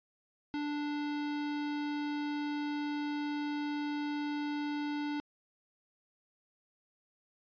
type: tone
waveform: square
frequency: 293.7 Hz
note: D4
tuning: in tune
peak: -34 dBFS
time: 0.54-5.2 s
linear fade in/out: 0 ms
effects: resampled to 11025 Hz